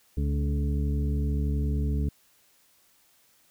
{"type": "harmonic tone with a mistuned harmonic", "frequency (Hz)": 71.6, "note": "D2", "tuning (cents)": -43, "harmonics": [1, 2, 3, 4, 6], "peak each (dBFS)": [-25, -31, -35, -37, -41], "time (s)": [0.17, 2.09], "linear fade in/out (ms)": 5, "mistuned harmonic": 2, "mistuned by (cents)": 19, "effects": ["white hiss -63 dBFS RMS until 3.5 s"]}